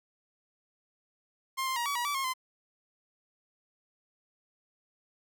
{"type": "tone with pitch steps", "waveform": "sawtooth", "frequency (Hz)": [1059, 1049, 949, 1138, 962, 1155, 1077, 1032], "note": ["C6", "C6", "A#5", "C#6", "B5", "D6", "C6", "C6"], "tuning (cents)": [21, 4, 31, 45, -46, -29, 50, -24], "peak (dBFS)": -26, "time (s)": [1.57, 2.338], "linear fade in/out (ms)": 20, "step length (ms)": 96, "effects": []}